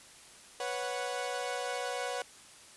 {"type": "chord", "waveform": "sawtooth", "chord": "B suspended second", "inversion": "none", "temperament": "equal with one note detuned", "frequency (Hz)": [493.9, 554.4, 737.9], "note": ["B4", "C#5", "F#5"], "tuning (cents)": [0, 0, -5], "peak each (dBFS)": [-34, -35, -34], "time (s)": [0.6, 2.22], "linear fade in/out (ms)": 2, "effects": ["white hiss -54 dBFS RMS until 2.76 s", "resampled to 24000 Hz"]}